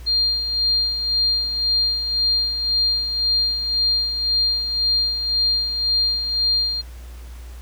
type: tone with tremolo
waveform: sine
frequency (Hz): 4200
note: C8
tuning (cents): +6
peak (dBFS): -15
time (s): 0.06-6.82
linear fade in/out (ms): 20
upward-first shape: sine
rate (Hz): 1.9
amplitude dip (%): 55
effects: added 60 Hz sine -34 dBFS peak until 7.61 s + pink hiss -48 dBFS RMS until 7.61 s